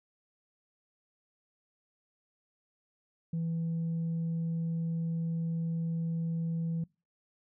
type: tone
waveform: sine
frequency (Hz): 165.3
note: E3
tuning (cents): +5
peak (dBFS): -28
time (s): 3.33-6.84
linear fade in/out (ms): 5
effects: noise-tail reverb RT60 0.3 s tail -26 dB re dry + tanh soft clip ceiling -28 dBFS